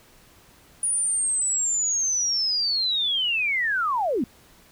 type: linear sweep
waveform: sine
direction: down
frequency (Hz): 9700 to 202.1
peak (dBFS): -21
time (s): 0.83-4.24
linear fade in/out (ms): 2
effects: pink hiss -54 dBFS RMS until 4.71 s